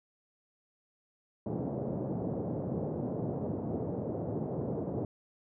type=band-pass noise; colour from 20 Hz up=pink; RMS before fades=-35 dBFS; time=1.46-5.05 s; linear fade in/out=2 ms; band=110 to 620 Hz; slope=24 dB/octave; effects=none